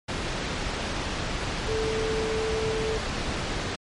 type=tone in noise; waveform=sine; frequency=440.6 Hz; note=A4; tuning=2 cents sharp; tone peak=-26 dBFS; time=1.68-2.98 s; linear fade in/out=10 ms; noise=pink; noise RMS=-29 dBFS; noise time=0.08-3.76 s; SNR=0 dB; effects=low-pass 5000 Hz 12 dB/octave + MP3 48 kbps